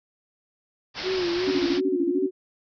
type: low-pass noise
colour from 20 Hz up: white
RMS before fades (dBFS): -33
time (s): 0.94-1.81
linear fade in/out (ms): 50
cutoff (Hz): 5400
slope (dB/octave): 96
type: tone with vibrato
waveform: sine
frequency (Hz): 360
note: F#4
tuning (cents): -47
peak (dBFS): -23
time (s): 1.03-2.31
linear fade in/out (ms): 50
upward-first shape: sine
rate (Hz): 2.7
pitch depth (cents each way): 88
type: tone bursts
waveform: sine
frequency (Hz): 282.9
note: C#4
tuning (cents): +35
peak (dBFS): -21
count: 11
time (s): 1.47-2.266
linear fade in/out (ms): 10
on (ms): 46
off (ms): 29
effects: none